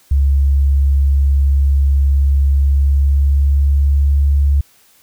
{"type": "tone with pitch glide", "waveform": "sine", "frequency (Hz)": [69.3, 70.63], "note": ["C#2", "C#2"], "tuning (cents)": [0, 33], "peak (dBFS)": -9, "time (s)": [0.11, 4.61], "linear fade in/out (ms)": 5, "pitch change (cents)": 33, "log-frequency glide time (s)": [2.44, 4.27], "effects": ["white hiss -51 dBFS RMS until 5.02 s"]}